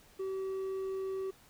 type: tone with hard clipping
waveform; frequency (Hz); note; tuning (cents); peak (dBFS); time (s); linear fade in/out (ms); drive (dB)
sine; 383; G4; -40; -35; 0.19-1.31; 10; 3
effects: pink hiss -61 dBFS RMS until 1.49 s

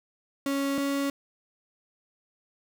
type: tone pair in turn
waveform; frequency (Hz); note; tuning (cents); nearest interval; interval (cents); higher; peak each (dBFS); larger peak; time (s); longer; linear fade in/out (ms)
35% pulse; 277.2 / 279; C#4 / C#4; 0 / +11; unison; 11; second; -24; neither; 0.46-0.78 / 0.78-1.1; neither; 2
effects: none

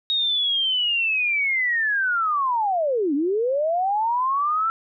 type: linear two-way sweep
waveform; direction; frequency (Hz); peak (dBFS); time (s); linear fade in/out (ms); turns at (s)
sine; down then up; 3765 to 270 to 1349; -19; 0.1-4.7; 0; 3.14
effects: none

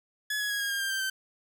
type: tone with pitch steps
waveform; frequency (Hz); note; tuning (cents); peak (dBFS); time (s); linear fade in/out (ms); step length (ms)
sawtooth; 1700 / 1677.6 / 1655.4 / 1633.6 / 1612 / 1590.7 / 1569.7 / 1549; G#6 / G#6 / G#6 / G#6 / G6 / G6 / G6 / G6; +40 / +17 / -6 / -29 / +48 / +25 / +2 / -21; -25; 0.3-1.1; 5; 100
effects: none

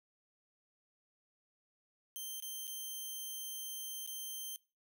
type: tone with dropouts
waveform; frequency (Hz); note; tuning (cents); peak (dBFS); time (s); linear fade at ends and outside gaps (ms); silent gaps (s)
5% pulse; 3136; G7; 0; -33; 2.16-4.56; 0; 2.401-2.424 / 2.67-2.677 / 4.063-4.075
effects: noise-tail reverb RT60 0.3 s tail -21 dB re dry

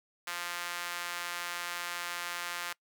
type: tone with high-pass filter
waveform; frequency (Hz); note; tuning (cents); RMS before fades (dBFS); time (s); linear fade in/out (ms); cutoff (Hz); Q
sawtooth; 174.61; F3; 0; -38; 0.27-2.73; 5; 1400; 1.1
effects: noise-tail reverb RT60 0.1 s tail -24 dB re dry

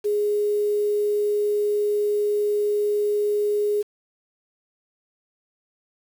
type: tone with quantisation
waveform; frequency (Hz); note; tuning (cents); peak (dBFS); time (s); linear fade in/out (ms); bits
sine; 415.3; G#4; 0; -19; 0.04-3.83; 20; 7
effects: none

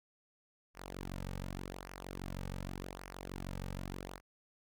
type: tone with flanger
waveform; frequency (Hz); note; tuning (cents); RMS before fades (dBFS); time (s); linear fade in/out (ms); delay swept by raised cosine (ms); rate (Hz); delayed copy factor
sawtooth; 46.38; F#1; +5; -44; 0.74-4.21; 50; 0.25 to 2.95; 0.86; -0.75
effects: none

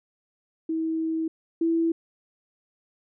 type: tone pair in turn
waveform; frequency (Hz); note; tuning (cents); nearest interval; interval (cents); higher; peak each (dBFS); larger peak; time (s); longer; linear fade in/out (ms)
sine; 322.3 / 330.4; E4 / E4; -39 / +4; unison; 43; second; -24 / -20; second; 0.69-1.28 / 1.61-1.92; first; 5
effects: none

